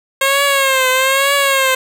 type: tone with vibrato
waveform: 10% pulse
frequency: 538 Hz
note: C5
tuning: 48 cents sharp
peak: -3 dBFS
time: 0.21-1.75 s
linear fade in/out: 5 ms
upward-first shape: triangle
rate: 1.1 Hz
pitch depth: 89 cents each way
effects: none